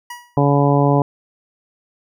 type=tone with exponential decay; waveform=25% pulse; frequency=966 Hz; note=B5; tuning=39 cents flat; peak=-23 dBFS; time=0.1-0.4 s; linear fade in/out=5 ms; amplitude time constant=64 ms
type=harmonic tone; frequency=142.1 Hz; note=C#3; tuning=43 cents sharp; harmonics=1 / 2 / 3 / 4 / 5 / 6 / 7; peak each=-15 / -18 / -20 / -21 / -22 / -23 / -23 dBFS; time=0.37-1.02 s; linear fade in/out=2 ms
effects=none